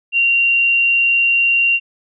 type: tone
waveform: sine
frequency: 2762 Hz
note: F7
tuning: 20 cents flat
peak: -11 dBFS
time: 0.12-1.8 s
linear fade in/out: 50 ms
effects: none